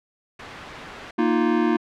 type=noise; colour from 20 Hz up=white; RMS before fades=-30 dBFS; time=0.39-1.11 s; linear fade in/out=5 ms
type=chord; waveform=square; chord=Bb suspended fourth; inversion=none; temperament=equal; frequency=233.1 / 311.1 / 349.2 Hz; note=Bb3 / Eb4 / F4; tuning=0 / 0 / 0 cents; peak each=-23 dBFS; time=1.18-1.77 s; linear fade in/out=10 ms
effects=low-pass 2000 Hz 12 dB/octave